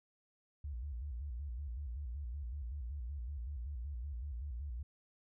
sine tone with vibrato, 65.41 Hz, C2, in tune, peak -39 dBFS, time 0.64-4.83 s, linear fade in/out 5 ms, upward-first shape square, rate 5.3 Hz, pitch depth 180 cents each way, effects none

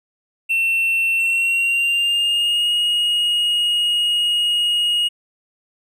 triangle tone with pitch glide, 2700 to 2877 Hz, E7 to F#7, +41 to -49 cents, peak -14 dBFS, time 0.49-5.09 s, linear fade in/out 20 ms, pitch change +110 cents, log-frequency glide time 1.17-2.72 s, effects none

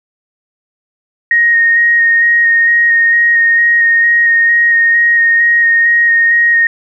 sine tone with vibrato, 1864.7 Hz, A#6, in tune, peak -6 dBFS, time 1.31-6.67 s, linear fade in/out 2 ms, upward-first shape square, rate 2.2 Hz, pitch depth 11 cents each way, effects none

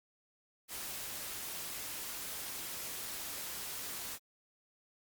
white noise, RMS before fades -42 dBFS, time 0.68-4.19 s, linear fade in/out 50 ms, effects Opus 48 kbps

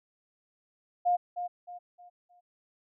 sine tone with echo, 710 Hz, F5, 28 cents sharp, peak -22 dBFS, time 1.05-1.17 s, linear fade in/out 20 ms, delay 310 ms, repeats 4, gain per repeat -9 dB, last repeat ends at 2.41 s, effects none

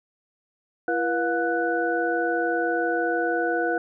sine tone cluster, 337.4 / 483.3 / 713 / 1486 Hz, E4 / B4 / F5 / F#6, +40 / -38 / +36 / +7 cents, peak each -27 dBFS, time 0.88-3.78 s, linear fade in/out 2 ms, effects none

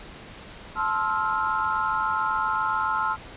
sine chord, F major seventh, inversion first, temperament just, 873.1 / 1047.7 / 1309.6 / 1396.9 Hz, A5 / C6 / E6 / F6, -14 / +2 / -12 / 0 cents, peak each -28 dBFS, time 0.75-3.17 s, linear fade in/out 50 ms, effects pink hiss -43 dBFS RMS until 3.36 s + resampled to 8000 Hz

